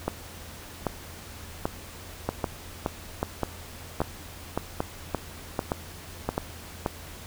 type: two click trains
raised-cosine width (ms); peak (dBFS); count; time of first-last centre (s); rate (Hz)
1; -11 / -11; 9 / 9; 0.08-6.379 / 2.29-6.861; 1.27 / 1.75
effects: added 84 Hz sine -46 dBFS peak until 7.26 s + pink hiss -44 dBFS RMS until 7.26 s